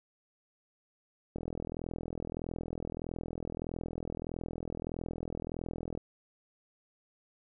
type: click train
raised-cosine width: 2 ms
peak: -24 dBFS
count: 193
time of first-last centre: 1.36-5.975 s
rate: 41.6 Hz
effects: none